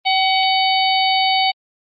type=harmonic tone with a mistuned harmonic; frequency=750 Hz; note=F#5; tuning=23 cents sharp; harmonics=1 / 3 / 4 / 5 / 6; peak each=-16 / -21 / -22 / -23 / -24 dBFS; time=0.05-1.52 s; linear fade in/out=20 ms; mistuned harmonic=1; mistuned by=+36 cents; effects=Opus 24 kbps